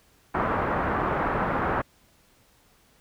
white low-pass noise, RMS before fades -26 dBFS, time 0.34-1.82 s, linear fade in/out 10 ms, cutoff 1400 Hz, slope 24 dB/octave, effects pink hiss -61 dBFS RMS until 3 s

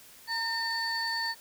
sine tone cluster, 920 / 1812 / 4495 Hz, A#5 / A#6 / C#8, -23 / -50 / +23 cents, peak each -34 / -31 / -31 dBFS, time 0.27-1.35 s, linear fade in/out 50 ms, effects tanh soft clip ceiling -24 dBFS + white hiss -53 dBFS RMS until 1.4 s

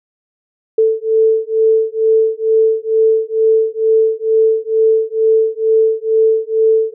sine beating tone pair, 441.7 / 443.9 Hz, A4 / A4, +7 / +15 cents, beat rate 2.2 Hz, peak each -13 dBFS, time 0.78-6.94 s, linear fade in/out 5 ms, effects none

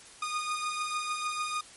sawtooth beating tone pair, 1227 / 1233.7 Hz, D#6 / D#6, -25 / -15 cents, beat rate 6.7 Hz, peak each -28 / -34 dBFS, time 0.22-1.61 s, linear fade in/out 5 ms, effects white hiss -51 dBFS RMS until 1.76 s + MP3 48 kbps

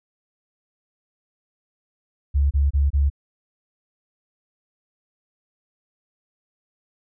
sine tone bursts, 70.5 Hz, C#2, 30 cents sharp, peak -15 dBFS, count 4, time 2.34-3.101 s, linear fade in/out 20 ms, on 170 ms, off 27 ms, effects none

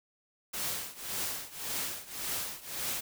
white noise with tremolo, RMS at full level -33 dBFS, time 0.53-3.01 s, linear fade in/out 10 ms, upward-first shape triangle, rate 1.8 Hz, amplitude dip 90%, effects none

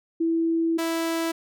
sine / sawtooth tone pair in turn, 329.6 / 329.6 Hz, E4 / E4, 0 / 0 cents, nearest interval unison, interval 0 cents, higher neither, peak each -20 dBFS, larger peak neither, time 0.2-0.78 / 0.78-1.32 s, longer first, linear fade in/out 10 ms, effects none

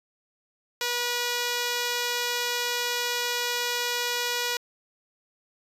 5% pulse tone, 484.2 Hz, B4, 34 cents flat, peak -14 dBFS, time 0.81-4.57 s, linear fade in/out 2 ms, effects resampled to 32000 Hz

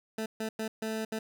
20% pulse tone bursts at uneven times, 220 Hz, A3, in tune, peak -27 dBFS, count 5, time 0.18-0.26 / 0.4-0.49 / 0.59-0.68 / 0.82-1.05 / 1.12-1.19 s, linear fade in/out 5 ms, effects none

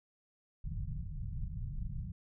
pink low-pass noise, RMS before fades -39 dBFS, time 0.64-2.12 s, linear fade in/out 5 ms, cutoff 170 Hz, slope 48 dB/octave, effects none

